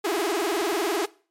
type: tone with vibrato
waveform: sawtooth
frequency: 370 Hz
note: F#4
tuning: in tune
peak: -19 dBFS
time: 0.04-1.06 s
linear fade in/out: 10 ms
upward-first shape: sine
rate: 20 Hz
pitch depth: 250 cents each way
effects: noise-tail reverb RT60 0.4 s tail -20 dB re dry + MP3 64 kbps